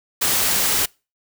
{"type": "noise", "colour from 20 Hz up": "white", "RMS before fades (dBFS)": -19, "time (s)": [0.21, 0.86], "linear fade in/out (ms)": 10, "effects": ["noise-tail reverb RT60 0.3 s tail -26 dB re dry"]}